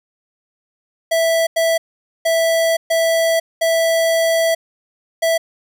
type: tone bursts at uneven times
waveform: square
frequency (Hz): 658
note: E5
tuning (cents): -3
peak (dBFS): -14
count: 6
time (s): 1.11-1.47 / 1.56-1.78 / 2.25-2.77 / 2.9-3.4 / 3.61-4.55 / 5.22-5.38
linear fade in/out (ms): 10
effects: none